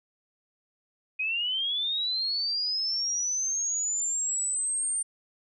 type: linear sweep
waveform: sine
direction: up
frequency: 2489 to 8870 Hz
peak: -26 dBFS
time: 1.19-5.03 s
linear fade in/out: 10 ms
effects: none